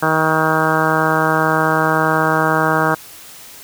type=harmonic tone; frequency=158.2 Hz; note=D#3; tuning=29 cents sharp; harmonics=1 / 2 / 3 / 4 / 5 / 6 / 7 / 8 / 9 / 10; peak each=-22 / -22 / -22 / -22 / -22 / -22 / -22 / -22 / -22 / -22 dBFS; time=0.02-2.95 s; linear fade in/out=10 ms; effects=white hiss -38 dBFS RMS until 3.63 s